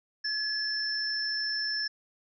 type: tone pair together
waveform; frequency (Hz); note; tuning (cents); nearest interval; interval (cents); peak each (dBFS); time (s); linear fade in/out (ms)
sine; 1704 / 5337; G#6 / E8; +44 / +21; octave + minor sixth; 1977; -33 / -30; 0.24-1.88; 10
effects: none